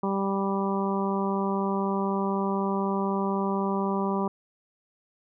harmonic tone, 196 Hz, G3, in tune, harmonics 1 / 2 / 3 / 4 / 5 / 6, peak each -27 / -30 / -36 / -35 / -32 / -36 dBFS, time 0.03-4.28 s, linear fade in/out 5 ms, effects none

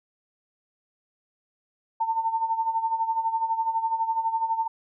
sine tone with tremolo, 902 Hz, A5, 43 cents sharp, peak -20 dBFS, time 2-4.68 s, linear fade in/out 10 ms, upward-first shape sine, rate 12 Hz, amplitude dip 70%, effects none

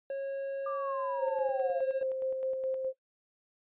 triangle tone with pitch glide, 547 to 539.2 Hz, C#5 to C#5, -23 to -48 cents, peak -30 dBFS, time 0.1-2.03 s, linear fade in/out 2 ms, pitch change -25 cents, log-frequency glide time 1.49-1.92 s
sine linear sweep, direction down, 1200 to 670 Hz, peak -35 dBFS, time 0.66-1.81 s, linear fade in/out 5 ms
sine tone with tremolo, 525 Hz, C5, 6 cents sharp, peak -29 dBFS, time 1.18-2.93 s, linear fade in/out 50 ms, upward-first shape square, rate 4.8 Hz, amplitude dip 35%
effects noise-tail reverb RT60 0.1 s tail -17 dB re dry + resampled to 8000 Hz

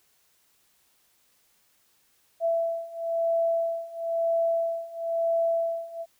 sine beating tone pair, 666 / 667 Hz, E5 / E5, +18 / +20 cents, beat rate 1 Hz, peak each -28 / -26 dBFS, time 2.4-6.06 s, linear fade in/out 50 ms, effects white hiss -66 dBFS RMS until 6.19 s

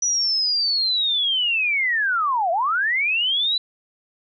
sine linear two-way sweep, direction down then up, 5920 to 649 to 4013 Hz, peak -18 dBFS, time 0.02-3.58 s, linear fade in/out 5 ms, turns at 2.51 s, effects none

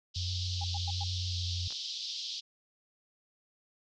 white band-pass noise, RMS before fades -39 dBFS, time 0.14-2.41 s, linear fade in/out 20 ms, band 3200 to 5300 Hz, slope 48 dB/octave
sine tone with vibrato, 89.7 Hz, F2, 47 cents sharp, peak -33 dBFS, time 0.16-1.68 s, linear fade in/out 5 ms, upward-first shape sine, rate 1.3 Hz, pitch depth 22 cents each way
sine tone bursts, 809 Hz, G#5, 46 cents flat, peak -38 dBFS, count 4, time 0.61-1.038 s, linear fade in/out 5 ms, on 32 ms, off 100 ms
clicks, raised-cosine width 0.5 ms, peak -37 dBFS, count 2, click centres 1.706 / 1.724 s
effects none

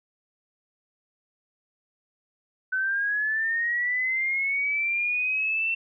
sine linear sweep, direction up, 1509 to 2699 Hz, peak -23 dBFS, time 2.72-5.75 s, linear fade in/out 10 ms, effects none

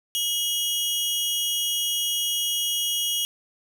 sawtooth tone pair together, 2900 / 3280 Hz, F#7 / G#7, -35 / -22 cents, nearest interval major second, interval 213 cents, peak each -23 dBFS, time 0.15-3.25 s, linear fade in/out 0 ms, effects none

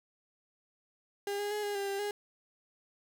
35% pulse tone with pitch steps, 403.2 / 410.3 / 419.4 / 409.8 / 398 / 395.7 / 411.9 Hz, G4 / G#4 / G#4 / G#4 / G4 / G4 / G#4, +49 / -21 / +17 / -23 / +26 / +16 / -14 cents, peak -31 dBFS, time 1.27-2.11 s, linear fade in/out 2 ms, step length 120 ms, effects none

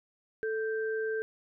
sine tone pair together, 440 / 1568 Hz, A4 / G6, 0 / 0 cents, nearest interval octave + minor seventh, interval 2200 cents, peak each -30 / -37 dBFS, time 0.43-1.22 s, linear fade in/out 0 ms, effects none

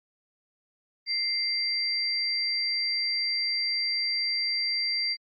sine tone pair together, 2093 / 4709 Hz, C7 / D8, 0 / +4 cents, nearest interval octave + major second, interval 1404 cents, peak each -32 / -26 dBFS, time 1.06-5.17 s, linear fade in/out 50 ms, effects Opus 32 kbps

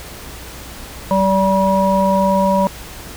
harmonic tone, 192.8 Hz, G3, 28 cents flat, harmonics 1 / 3 / 5, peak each -16 / -16 / -16 dBFS, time 1.11-2.67 s, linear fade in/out 0 ms, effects added 60 Hz sine -37 dBFS peak until 3.16 s + pink hiss -34 dBFS RMS until 3.16 s

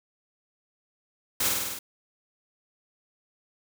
white noise with echo, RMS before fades -26 dBFS, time 1.4-1.49 s, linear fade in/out 5 ms, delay 50 ms, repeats 6, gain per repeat -2 dB, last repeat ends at 1.79 s, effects none

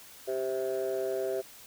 sine chord, C major, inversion second, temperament just, 392.4 / 523.3 / 654.1 Hz, G4 / C5 / E5, +2 / 0 / -14 cents, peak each -30 / -33 / -33 dBFS, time 0.27-1.42 s, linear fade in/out 20 ms, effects tanh soft clip ceiling -24 dBFS + white hiss -51 dBFS RMS until 1.66 s

